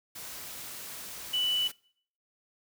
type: tone in noise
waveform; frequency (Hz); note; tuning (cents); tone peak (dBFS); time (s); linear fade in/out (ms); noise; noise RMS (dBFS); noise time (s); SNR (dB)
sine; 2973; F#7; +8; -26; 1.33-1.68; 10; white; -42; 0.15-1.72; +13
effects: noise-tail reverb RT60 0.6 s tail -24 dB re dry